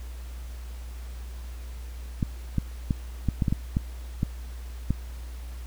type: clicks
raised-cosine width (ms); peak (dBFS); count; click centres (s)
5; -11; 10; 2.228 / 2.583 / 2.908 / 3.287 / 3.422 / 3.482 / 3.525 / 3.769 / 4.231 / 4.906
effects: added 60 Hz sine -35 dBFS peak until 5.66 s + pink hiss -51 dBFS RMS until 5.66 s